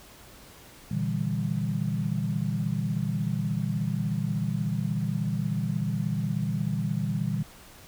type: chord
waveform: sine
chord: E half-diminished seventh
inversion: second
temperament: just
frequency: 118.67 / 148.33 / 164.81 / 197.78 Hz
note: Bb2 / D3 / E3 / G3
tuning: +31 / +18 / 0 / +16 cents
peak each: -31 dBFS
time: 0.91-7.43 s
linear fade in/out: 5 ms
effects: pink hiss -50 dBFS RMS until 7.87 s